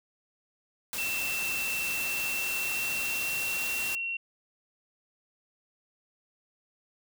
white noise, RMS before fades -35 dBFS, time 0.93-3.95 s, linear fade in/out 0 ms
sine tone with pitch glide, 2684 to 2732 Hz, E7 to F7, +31 to -39 cents, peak -30 dBFS, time 0.98-4.17 s, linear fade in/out 5 ms, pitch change +30 cents, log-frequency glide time 1.77-3.94 s
effects none

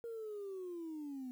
sine linear sweep, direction down, 470 to 246.9 Hz, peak -40 dBFS, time 0.04-1.31 s, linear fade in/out 0 ms, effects tanh soft clip ceiling -39 dBFS + 11-bit

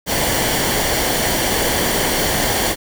pink noise with comb filter, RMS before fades -18 dBFS, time 0.06-2.76 s, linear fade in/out 50 ms, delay 0.78 ms, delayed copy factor -0.5, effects none

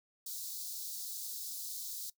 white high-pass noise, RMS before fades -42 dBFS, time 0.26-2.1 s, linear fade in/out 5 ms, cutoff 3900 Hz, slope 48 dB/octave, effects noise-tail reverb RT60 0.1 s tail -19 dB re dry

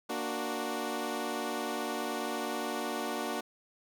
15% pulse chord, Bb augmented, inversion none, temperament equal, 233.1 / 293.7 / 370 Hz, Bb3 / D4 / F#4, 0 / 0 / 0 cents, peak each -31 dBFS, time 0.09-3.41 s, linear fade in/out 10 ms, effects none

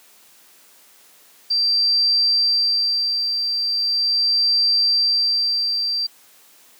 sine tone with tremolo, 4699 Hz, D8, in tune, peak -14 dBFS, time 1.5-6.07 s, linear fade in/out 10 ms, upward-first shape sine, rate 0.39 Hz, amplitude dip 45%, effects white hiss -51 dBFS RMS until 6.79 s + high-pass 200 Hz 12 dB/octave

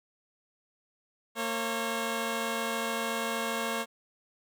10% pulse tone pair together, 228.3 / 544.2 Hz, A#3 / C#5, -36 / -32 cents, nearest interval octave + minor third, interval 1504 cents, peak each -24 / -25 dBFS, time 1.35-3.86 s, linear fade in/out 50 ms, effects none

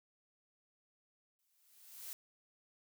blue noise with exponential growth, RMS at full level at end -44 dBFS, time 1.39-2.13 s, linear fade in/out 0 ms, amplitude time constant 160 ms, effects none

